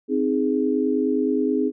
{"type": "chord", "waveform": "sine", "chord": "Ab major", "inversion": "first", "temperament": "equal", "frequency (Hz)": [261.6, 311.1, 415.3], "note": ["C4", "Eb4", "Ab4"], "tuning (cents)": [0, 0, 0], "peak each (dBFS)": [-22, -24, -23], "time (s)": [0.08, 1.72], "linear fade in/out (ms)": 50, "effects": []}